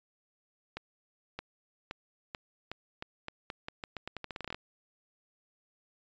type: accelerating click train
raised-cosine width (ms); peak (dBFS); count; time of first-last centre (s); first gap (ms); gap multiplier
0.3; -22; 22; 0.77-4.545; 620; 0.84
effects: resampled to 16000 Hz